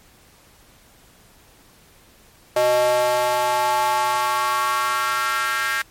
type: tone with high-pass filter sweep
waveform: square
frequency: 123.7 Hz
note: B2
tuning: 3 cents sharp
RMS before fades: -20 dBFS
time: 2.56-5.82 s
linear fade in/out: 5 ms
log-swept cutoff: 580 to 1600 Hz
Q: 4
effects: pink hiss -52 dBFS RMS until 5.9 s + MP3 64 kbps